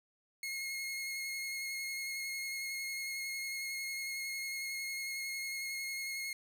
sawtooth tone with vibrato, 2158 Hz, C#7, 47 cents flat, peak -34 dBFS, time 0.43-6.33 s, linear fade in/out 2 ms, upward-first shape square, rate 11 Hz, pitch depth 11 cents each way, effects none

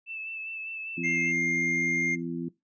sine tone with vibrato, 2637 Hz, E7, in tune, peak -34 dBFS, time 0.06-1.33 s, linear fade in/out 50 ms, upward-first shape sine, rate 5 Hz, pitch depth 24 cents each way
harmonic tone, 84.8 Hz, E2, 50 cents sharp, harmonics 2 / 3 / 4, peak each -35 / -34 / -36 dBFS, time 0.97-2.49 s, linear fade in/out 10 ms
triangle tone, 2115 Hz, C7, 18 cents sharp, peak -24 dBFS, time 1.03-2.16 s, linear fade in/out 20 ms
effects noise-tail reverb RT60 0.2 s tail -19 dB re dry + resampled to 16000 Hz

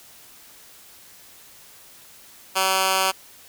10% pulse tone with high-pass filter, 190 Hz, F#3, 46 cents sharp, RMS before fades -21 dBFS, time 2.55-3.12 s, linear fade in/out 20 ms, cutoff 860 Hz, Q 0.54, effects white hiss -48 dBFS RMS until 3.48 s

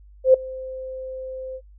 sine tone with ADSR envelope, 520 Hz, C5, 11 cents flat, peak -7 dBFS, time 0.24-1.61 s, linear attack 100 ms, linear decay 5 ms, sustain -23 dB, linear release 56 ms, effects noise-tail reverb RT60 0.1 s tail -20 dB re dry + added 50 Hz sine -45 dBFS peak until 1.78 s

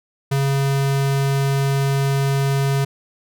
square tone, 137.8 Hz, C#3, 10 cents flat, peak -17 dBFS, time 0.31-2.85 s, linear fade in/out 10 ms, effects none

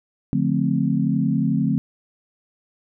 sine chord, D minor seventh, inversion none, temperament equal with one note detuned, 146.83 / 177.97 / 220 / 261.6 Hz, D3 / F3 / A3 / C4, 0 / +33 / 0 / 0 cents, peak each -23 dBFS, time 0.33-1.78 s, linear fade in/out 0 ms, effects none

